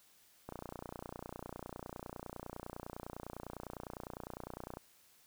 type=click train; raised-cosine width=1 ms; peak=-29 dBFS; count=129; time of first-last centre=0.49-4.771 s; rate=29.9 Hz; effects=white hiss -66 dBFS RMS until 5.26 s